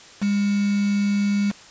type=tone with quantisation; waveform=sine; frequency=202.7 Hz; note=G#3; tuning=42 cents flat; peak=-18 dBFS; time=0.21-1.52 s; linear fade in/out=20 ms; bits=5; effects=white hiss -45 dBFS RMS until 1.7 s + resampled to 16000 Hz